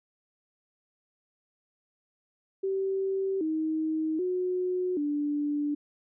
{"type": "tone with pitch steps", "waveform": "sine", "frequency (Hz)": [386.1, 315.1, 364.7, 292.8], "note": ["G4", "D#4", "F#4", "D4"], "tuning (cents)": [-26, 22, -25, -5], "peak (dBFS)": -26, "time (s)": [2.63, 5.75], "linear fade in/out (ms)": 10, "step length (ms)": 780, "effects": []}